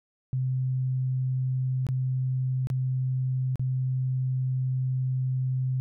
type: tone with dropouts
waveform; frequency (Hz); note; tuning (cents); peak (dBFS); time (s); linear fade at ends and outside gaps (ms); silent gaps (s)
sine; 129.4; C3; -19; -24; 0.33-5.8; 0; 1.867-1.888 / 2.671-2.701 / 3.557-3.595
effects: none